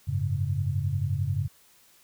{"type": "chord", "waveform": "sine", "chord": "F# suspended second", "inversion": "none", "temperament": "equal", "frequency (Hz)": [92.5, 103.83, 138.59], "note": ["F#2", "G#2", "C#3"], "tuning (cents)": [0, 0, 0], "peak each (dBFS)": -29, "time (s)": [0.07, 1.48], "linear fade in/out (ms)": 20, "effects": ["white hiss -59 dBFS RMS until 2.03 s"]}